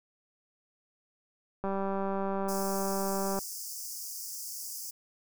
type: click train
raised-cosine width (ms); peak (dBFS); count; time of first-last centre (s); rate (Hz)
1; -20; 342; 1.64-3.389; 195
type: high-pass noise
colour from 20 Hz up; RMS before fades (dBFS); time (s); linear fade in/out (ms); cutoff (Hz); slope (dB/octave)
pink; -40; 2.48-4.91; 10; 4900; 96
effects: none